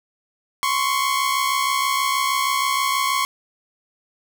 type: tone pair together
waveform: sawtooth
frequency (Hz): 1042.4 / 1108.7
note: C6 / C#6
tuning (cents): -7 / 0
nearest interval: minor second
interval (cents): 107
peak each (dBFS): -19 / -17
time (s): 0.63-3.25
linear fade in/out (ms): 0
effects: none